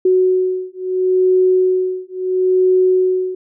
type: beating tone pair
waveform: sine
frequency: 370 / 370.74 Hz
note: F#4 / F#4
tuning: 0 / +3 cents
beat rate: 0.74 Hz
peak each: -15 dBFS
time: 0.05-3.35 s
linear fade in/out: 5 ms
effects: none